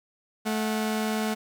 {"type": "tone pair together", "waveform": "sawtooth", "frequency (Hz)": [217.5, 731.6], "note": ["A3", "F#5"], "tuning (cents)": [-20, -20], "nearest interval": "octave + major sixth", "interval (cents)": 2100, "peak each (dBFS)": [-22, -30], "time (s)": [0.45, 1.35], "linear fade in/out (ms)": 20, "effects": []}